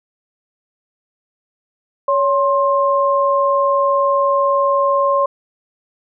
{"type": "tone pair together", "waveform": "sine", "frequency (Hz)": [561, 1059], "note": ["C#5", "C6"], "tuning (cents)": [21, 21], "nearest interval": "major seventh", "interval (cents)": 1100, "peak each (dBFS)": -15, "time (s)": [2.08, 5.26], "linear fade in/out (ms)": 5, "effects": []}